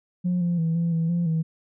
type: tone with pitch steps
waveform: sine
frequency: 178.7 / 173.4 / 163.5 / 168.8 / 164.1 / 172.4 / 161.2 Hz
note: F3 / F3 / E3 / E3 / E3 / F3 / E3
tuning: +40 / -12 / -14 / +41 / -8 / -22 / -38 cents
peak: -19 dBFS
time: 0.24-1.43 s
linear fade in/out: 20 ms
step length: 170 ms
effects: tanh soft clip ceiling -18 dBFS